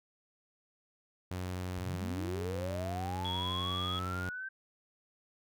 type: tone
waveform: sawtooth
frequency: 91.2 Hz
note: F#2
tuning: 24 cents flat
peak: -32 dBFS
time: 1.31-4.29 s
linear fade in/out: 0 ms
type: linear sweep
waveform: sine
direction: up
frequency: 61.74 to 1568 Hz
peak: -38 dBFS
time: 1.77-4.49 s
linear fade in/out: 10 ms
type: tone with vibrato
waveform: sine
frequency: 3346 Hz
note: G#7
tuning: 12 cents sharp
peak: -36 dBFS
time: 3.25-3.99 s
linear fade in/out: 0 ms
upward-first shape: triangle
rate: 12 Hz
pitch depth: 9 cents each way
effects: none